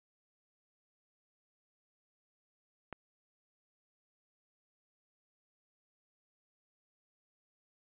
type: click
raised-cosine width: 0.5 ms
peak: -26 dBFS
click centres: 2.927 s
effects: resampled to 8000 Hz